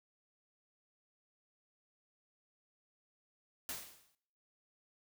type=noise with exponential decay; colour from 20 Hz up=white; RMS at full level=-39 dBFS; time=3.69-4.15 s; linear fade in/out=1 ms; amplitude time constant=100 ms; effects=noise-tail reverb RT60 0.7 s tail -21 dB re dry